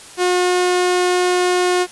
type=tone; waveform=sawtooth; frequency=360.3 Hz; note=F#4; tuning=46 cents flat; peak=-10 dBFS; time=0.17-1.87 s; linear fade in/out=50 ms; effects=white hiss -39 dBFS RMS until 1.91 s + resampled to 24000 Hz